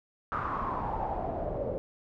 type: noise with low-pass filter sweep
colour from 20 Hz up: pink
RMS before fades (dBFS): -33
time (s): 0.32-1.78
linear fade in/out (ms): 0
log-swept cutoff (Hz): 1300 to 520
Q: 6.4
effects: none